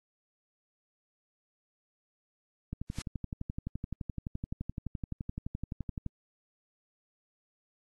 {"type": "click train", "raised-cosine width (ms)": 5, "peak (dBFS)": -23, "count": 40, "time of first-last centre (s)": [2.73, 6.063], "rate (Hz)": 11.7}
{"type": "noise with exponential growth", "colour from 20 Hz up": "white", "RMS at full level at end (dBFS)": -35, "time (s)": [2.87, 3.02], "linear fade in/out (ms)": 5, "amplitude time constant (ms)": 31}
{"effects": ["low-pass 8000 Hz 12 dB/octave", "AAC 32 kbps"]}